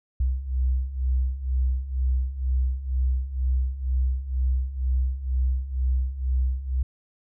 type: beating tone pair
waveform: sine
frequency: 62.8 / 64.9 Hz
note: B1 / C2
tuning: +30 / -13 cents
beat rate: 2.1 Hz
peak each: -27 / -23 dBFS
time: 0.2-6.83 s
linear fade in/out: 5 ms
effects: none